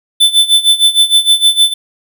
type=tone with tremolo; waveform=square; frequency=3520 Hz; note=A7; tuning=in tune; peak=-4 dBFS; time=0.2-1.74 s; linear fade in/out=10 ms; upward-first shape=sine; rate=6.5 Hz; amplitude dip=85%; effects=none